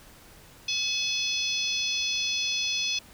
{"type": "harmonic tone with a mistuned harmonic", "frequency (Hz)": 856, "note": "A5", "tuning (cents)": -48, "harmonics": [3, 4, 5, 6, 7], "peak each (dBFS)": [-31, -30, -35, -33, -34], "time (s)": [0.68, 2.99], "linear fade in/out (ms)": 5, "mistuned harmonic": 6, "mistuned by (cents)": -15, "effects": ["pink hiss -52 dBFS RMS until 3.13 s"]}